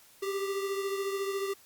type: beating tone pair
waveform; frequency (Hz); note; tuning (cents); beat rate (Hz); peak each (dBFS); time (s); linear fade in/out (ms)
square; 391.8 / 405.8; G4 / G#4; -1 / -40; 14; -32 / -40; 0.22-1.54; 10
effects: white hiss -58 dBFS RMS until 1.65 s + Opus 48 kbps